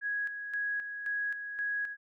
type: tone with tremolo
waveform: sine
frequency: 1661.2 Hz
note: G#6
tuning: in tune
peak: -30 dBFS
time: 0.01-1.97 s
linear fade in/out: 50 ms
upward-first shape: square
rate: 1.9 Hz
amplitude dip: 55%
effects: none